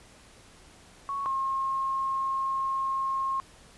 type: tone pair in turn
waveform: sine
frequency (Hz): 1108.7 / 1074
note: C#6 / C6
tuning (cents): 0 / +45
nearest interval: minor second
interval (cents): 55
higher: first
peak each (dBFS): -29 / -26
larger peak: second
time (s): 1.09-1.26 / 1.26-3.4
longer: second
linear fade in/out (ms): 0
effects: pink hiss -54 dBFS RMS until 3.77 s + resampled to 24000 Hz